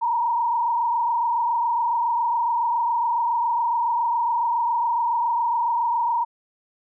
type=tone with frequency modulation; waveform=sine; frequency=942 Hz; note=A#5; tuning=18 cents sharp; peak=-19 dBFS; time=0.01-6.25 s; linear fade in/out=20 ms; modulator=27.2 Hz; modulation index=1.3; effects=none